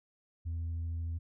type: tone with vibrato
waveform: sine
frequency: 83 Hz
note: E2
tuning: 12 cents sharp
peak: -31 dBFS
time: 0.45-1.19 s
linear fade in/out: 20 ms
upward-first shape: triangle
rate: 13 Hz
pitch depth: 10 cents each way
effects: tanh soft clip ceiling -32 dBFS